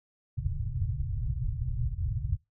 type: low-pass noise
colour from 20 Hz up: white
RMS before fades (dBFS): -31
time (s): 0.37-2.37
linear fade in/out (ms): 10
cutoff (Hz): 140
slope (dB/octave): 96
effects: noise-tail reverb RT60 0.2 s tail -22 dB re dry